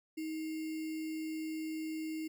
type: tone with sample-and-hold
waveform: sine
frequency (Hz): 315.8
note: D#4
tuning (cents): +26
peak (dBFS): -36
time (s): 0.17-2.28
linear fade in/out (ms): 10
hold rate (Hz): 2450
effects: none